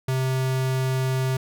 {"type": "tone", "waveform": "square", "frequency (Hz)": 130.81, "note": "C3", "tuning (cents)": 0, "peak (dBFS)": -22, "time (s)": [0.08, 1.37], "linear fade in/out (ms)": 5, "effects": []}